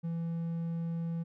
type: tone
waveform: triangle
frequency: 166.9 Hz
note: E3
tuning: 22 cents sharp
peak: -30 dBFS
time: 0.03-1.24 s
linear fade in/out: 20 ms
effects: none